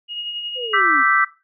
sine tone with tremolo, 2872 Hz, F7, 48 cents sharp, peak -23 dBFS, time 0.08-0.81 s, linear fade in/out 50 ms, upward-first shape sine, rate 11 Hz, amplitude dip 40%
sine linear sweep, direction down, 523.3 to 251 Hz, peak -26 dBFS, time 0.55-1.04 s, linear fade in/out 50 ms
sine chord, E minor seventh, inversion third, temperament equal with one note detuned, 1174.7 / 1318.5 / 1553.6 / 1975.5 Hz, D6 / E6 / G6 / B6, 0 / 0 / -16 / 0 cents, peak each -19 dBFS, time 0.73-1.25 s, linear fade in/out 10 ms
effects noise-tail reverb RT60 0.3 s tail -19 dB re dry

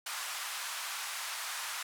pink band-pass noise, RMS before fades -39 dBFS, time 0.06-1.83 s, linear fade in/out 5 ms, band 930 to 13000 Hz, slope 24 dB/octave, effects none

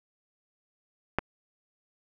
clicks, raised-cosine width 0.5 ms, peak -9 / -27 dBFS, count 2, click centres 1.186 / 1.191 s, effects none

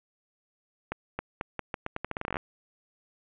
accelerating click train, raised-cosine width 0.5 ms, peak -16 dBFS, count 18, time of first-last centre 0.92-2.369 s, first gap 270 ms, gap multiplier 0.82, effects resampled to 8000 Hz + 9-bit

